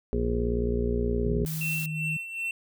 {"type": "harmonic tone", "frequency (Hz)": 59, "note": "A#1", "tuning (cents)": 22, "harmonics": [1, 2, 3, 4, 6, 7, 8, 9], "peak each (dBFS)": [-28, -34, -37, -31, -38, -29, -40, -42], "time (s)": [0.13, 1.45], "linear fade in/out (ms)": 0}
{"type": "tone with pitch glide", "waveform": "sine", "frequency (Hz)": [158, 155.73], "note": ["D#3", "D#3"], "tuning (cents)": [27, 2], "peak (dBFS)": -30, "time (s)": [1.26, 2.17], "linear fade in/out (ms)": 5, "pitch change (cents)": -25, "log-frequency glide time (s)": [1.45, 1.87]}
{"type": "noise", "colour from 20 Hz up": "blue", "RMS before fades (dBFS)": -37, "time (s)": [1.46, 1.86], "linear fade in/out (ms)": 2}
{"type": "tone with tremolo", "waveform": "triangle", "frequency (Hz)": 2698, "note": "E7", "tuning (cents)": 40, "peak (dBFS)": -26, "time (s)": [1.61, 2.51], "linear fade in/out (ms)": 2, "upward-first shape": "sine", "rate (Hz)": 2.6, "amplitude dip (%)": 65}
{"effects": []}